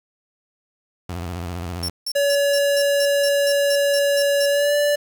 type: tone with vibrato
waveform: sawtooth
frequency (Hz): 87.31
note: F2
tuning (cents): 0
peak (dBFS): -23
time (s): 1.09-1.9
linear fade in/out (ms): 5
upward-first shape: square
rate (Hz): 15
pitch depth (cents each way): 88
type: tone bursts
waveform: sawtooth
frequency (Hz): 5430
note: F8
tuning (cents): -50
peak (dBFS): -21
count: 12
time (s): 1.83-4.458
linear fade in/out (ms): 2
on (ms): 54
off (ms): 180
type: tone with pitch glide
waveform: square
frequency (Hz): 567 to 583.3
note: C#5 to D5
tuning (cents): +39 to -12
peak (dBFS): -17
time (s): 2.15-4.96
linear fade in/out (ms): 10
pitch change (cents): +49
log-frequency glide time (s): 4.49-4.75
effects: 7-bit